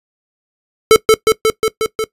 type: tone with echo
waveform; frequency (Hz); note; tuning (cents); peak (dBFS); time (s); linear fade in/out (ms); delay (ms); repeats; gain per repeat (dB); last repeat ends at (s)
square; 440; A4; 0; -3; 0.91-0.96; 0; 180; 6; -2; 2.04
effects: noise-tail reverb RT60 0.1 s tail -19 dB re dry + resampled to 32000 Hz